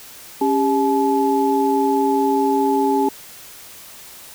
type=tone cluster; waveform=sine; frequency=275 / 399.9 / 858 Hz; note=C#4 / G4 / A5; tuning=-14 / +35 / -44 cents; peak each=-19 dBFS; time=0.41-3.09 s; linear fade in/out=5 ms; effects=white hiss -40 dBFS RMS until 4.34 s